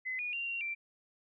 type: tone with pitch steps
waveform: sine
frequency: 2034 / 2452 / 2771 / 2755 / 2352 Hz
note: C7 / D#7 / F7 / F7 / D7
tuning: -50 / -26 / -14 / -24 / +2 cents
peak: -34 dBFS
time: 0.05-0.75 s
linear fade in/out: 20 ms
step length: 140 ms
effects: none